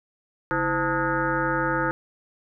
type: tone with frequency modulation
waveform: sine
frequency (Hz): 888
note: A5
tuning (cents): +16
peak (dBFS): -21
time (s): 0.51-1.91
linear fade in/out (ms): 0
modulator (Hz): 187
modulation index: 3.9
effects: none